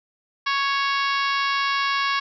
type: harmonic tone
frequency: 554.4 Hz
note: C#5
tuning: in tune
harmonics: 2 / 3 / 4 / 5 / 6 / 7 / 8 / 9 / 10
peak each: -23 / -27 / -29 / -31 / -33 / -34 / -35 / -36 / -37 dBFS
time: 0.46-2.2 s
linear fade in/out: 10 ms
effects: none